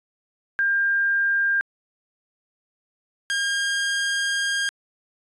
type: tone pair in turn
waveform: sine / sawtooth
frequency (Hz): 1600 / 1613.9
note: G6 / G6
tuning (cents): +35 / +50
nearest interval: unison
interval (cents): 15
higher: second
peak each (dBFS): -18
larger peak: neither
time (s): 0.59-1.61 / 3.3-4.69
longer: second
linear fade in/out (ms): 0
effects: resampled to 22050 Hz